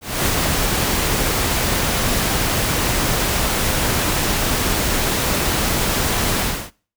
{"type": "noise with ADSR envelope", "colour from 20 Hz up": "pink", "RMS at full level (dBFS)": -17, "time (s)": [0.01, 6.71], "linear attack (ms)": 260, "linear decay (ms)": 35, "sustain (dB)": -2, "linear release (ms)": 300, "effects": ["noise-tail reverb RT60 0.4 s tail -22 dB re dry"]}